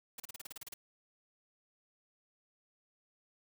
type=noise bursts; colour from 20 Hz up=white; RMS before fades=-45 dBFS; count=11; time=0.18-0.74 s; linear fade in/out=5 ms; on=20 ms; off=34 ms; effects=none

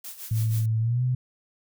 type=noise with tremolo; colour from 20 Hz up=blue; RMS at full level=-37 dBFS; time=0.04-0.66 s; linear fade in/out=5 ms; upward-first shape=sine; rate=6.2 Hz; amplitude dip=70%
type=tone with pitch glide; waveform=sine; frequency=111.2 to 126.27 Hz; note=A2 to B2; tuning=+19 to +39 cents; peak=-21 dBFS; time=0.31-1.15 s; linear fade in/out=5 ms; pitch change=+220 cents; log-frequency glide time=0.8-1.03 s
effects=none

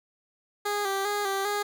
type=tone with vibrato; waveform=15% pulse; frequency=401.2 Hz; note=G4; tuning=40 cents sharp; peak=-20 dBFS; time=0.65-1.63 s; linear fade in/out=10 ms; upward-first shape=square; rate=2.5 Hz; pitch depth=45 cents each way; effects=none

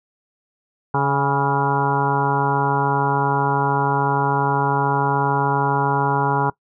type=harmonic tone with a mistuned harmonic; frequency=140.2 Hz; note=C#3; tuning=20 cents sharp; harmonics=1 / 2 / 3 / 4 / 5 / 6 / 7 / 8 / 9 / 10; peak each=-22 / -28 / -25 / -34 / -33 / -22 / -23 / -30 / -32 / -28 dBFS; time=0.94-6.5 s; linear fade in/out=5 ms; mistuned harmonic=6; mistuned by=-27 cents; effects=noise-tail reverb RT60 0.1 s tail -21 dB re dry

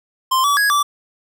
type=tone with pitch steps; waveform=square; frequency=1046 / 1145 / 1662 / 1162 Hz; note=C6 / D6 / G#6 / D6; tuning=-1 / -44 / +1 / -19 cents; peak=-14 dBFS; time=0.31-0.83 s; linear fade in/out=10 ms; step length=130 ms; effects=none

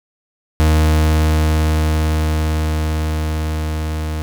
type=tone with level ramp; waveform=40% pulse; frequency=77.78 Hz; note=D#2; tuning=in tune; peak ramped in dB=-9 to -19 dBFS; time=0.6-4.22 s; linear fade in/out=0 ms; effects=none

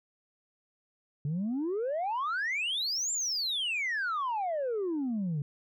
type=exponential two-way sweep; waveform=sine; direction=up then down; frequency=138.59 to 7459 to 138.59 Hz; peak=-27 dBFS; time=1.25-5.42 s; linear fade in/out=2 ms; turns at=3.12 s; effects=tanh soft clip ceiling -27 dBFS

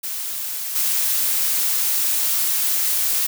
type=noise with level steps; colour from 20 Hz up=blue; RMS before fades=-27 / -20 dBFS; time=0.03-3.27 s; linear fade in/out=10 ms; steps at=0.75 s; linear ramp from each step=10 ms; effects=none

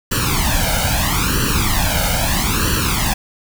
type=noise with flanger; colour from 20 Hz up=pink; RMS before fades=-17 dBFS; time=0.11-3.14 s; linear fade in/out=10 ms; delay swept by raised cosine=0.68 to 1.36 ms; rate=0.77 Hz; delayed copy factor=+0.95; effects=none

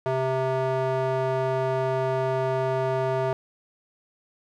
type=tone with band-pass filter; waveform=square; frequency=131.3 Hz; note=C3; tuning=6 cents sharp; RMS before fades=-25 dBFS; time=0.06-3.33 s; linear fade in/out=0 ms; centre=650 Hz; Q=1.5; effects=none

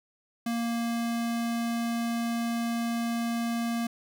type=tone; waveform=square; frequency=233.1 Hz; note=A#3; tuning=in tune; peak=-28 dBFS; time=0.46-3.87 s; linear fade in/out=5 ms; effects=none

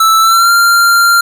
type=tone with pitch glide; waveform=square; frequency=1318.5 to 1386.5 Hz; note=E6 to F6; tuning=0 to -13 cents; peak=-6 dBFS; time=0-1.21 s; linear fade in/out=5 ms; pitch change=+87 cents; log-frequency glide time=0.2-0.51 s; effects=none

